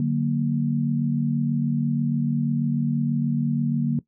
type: chord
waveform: sine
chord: D augmented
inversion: none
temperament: equal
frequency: 146.83 / 185 / 233.1 Hz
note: D3 / F#3 / A#3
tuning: 0 / 0 / 0 cents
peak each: -23 / -29 / -23 dBFS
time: 0-3.99 s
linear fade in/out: 2 ms
effects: noise-tail reverb RT60 0.1 s tail -18 dB re dry